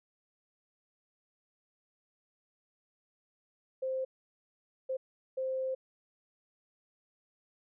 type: tone bursts at uneven times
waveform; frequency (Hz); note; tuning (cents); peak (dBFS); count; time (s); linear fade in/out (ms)
sine; 523.3; C5; 0; -31; 3; 3.82-4.05 / 4.89-4.97 / 5.37-5.75; 10
effects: none